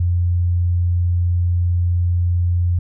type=tone; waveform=sine; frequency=87.7 Hz; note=F2; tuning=8 cents sharp; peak=-14 dBFS; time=0-2.79 s; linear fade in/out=5 ms; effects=none